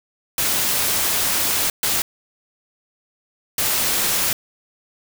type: noise bursts at uneven times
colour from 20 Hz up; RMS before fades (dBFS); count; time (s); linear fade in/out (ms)
white; -20; 3; 0.38-1.7 / 1.83-2.02 / 3.58-4.33; 2
effects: none